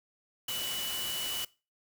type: tone in noise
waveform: sine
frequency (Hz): 2960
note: F#7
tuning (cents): 0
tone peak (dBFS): -35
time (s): 0.48-1.45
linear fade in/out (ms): 5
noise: white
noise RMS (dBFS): -37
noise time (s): 0.48-1.45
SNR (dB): -1
effects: noise-tail reverb RT60 0.3 s tail -21 dB re dry